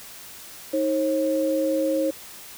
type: tone pair together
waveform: sine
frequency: 314 / 539.5 Hz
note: D#4 / C#5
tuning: +16 / -47 cents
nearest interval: major sixth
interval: 937 cents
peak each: -24 / -22 dBFS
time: 0.73-2.11 s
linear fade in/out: 10 ms
effects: white hiss -42 dBFS RMS until 2.57 s